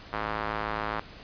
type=tone with band-pass filter; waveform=square; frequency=53.8 Hz; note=A1; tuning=38 cents flat; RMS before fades=-32 dBFS; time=0.13-1 s; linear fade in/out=0 ms; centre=1200 Hz; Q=1.4; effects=pink hiss -47 dBFS RMS until 1.23 s + resampled to 11025 Hz